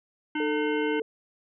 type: harmonic tone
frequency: 303.8 Hz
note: D#4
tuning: 41 cents flat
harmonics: 1 / 3 / 5 / 7 / 9 / 10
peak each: -28 / -35 / -35 / -36 / -42 / -41 dBFS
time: 0.35-1 s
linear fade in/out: 5 ms
type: tone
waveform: sine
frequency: 444.3 Hz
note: A4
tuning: 17 cents sharp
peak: -27 dBFS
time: 0.4-1.02 s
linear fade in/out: 2 ms
effects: none